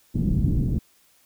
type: low-pass noise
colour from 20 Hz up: white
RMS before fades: -22 dBFS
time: 0.14-0.79 s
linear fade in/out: 10 ms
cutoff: 210 Hz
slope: 24 dB/octave
effects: white hiss -60 dBFS RMS until 1.25 s